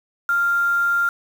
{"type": "tone with quantisation", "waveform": "sine", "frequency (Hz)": 1394, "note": "F6", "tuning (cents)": -4, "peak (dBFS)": -16, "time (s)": [0.29, 1.09], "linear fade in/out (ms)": 2, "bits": 6, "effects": []}